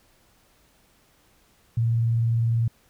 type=tone with vibrato; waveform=sine; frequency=115.6 Hz; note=A#2; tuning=14 cents flat; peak=-19 dBFS; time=1.77-2.68 s; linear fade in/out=5 ms; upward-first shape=sine; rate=20 Hz; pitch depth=51 cents each way; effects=pink hiss -61 dBFS RMS until 2.89 s